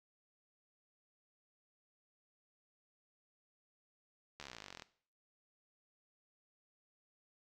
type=slowing click train; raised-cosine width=0.2 ms; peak=-30 dBFS; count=24; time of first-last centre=4.4-4.822 s; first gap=13 ms; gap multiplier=1.03; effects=noise-tail reverb RT60 0.5 s tail -17 dB re dry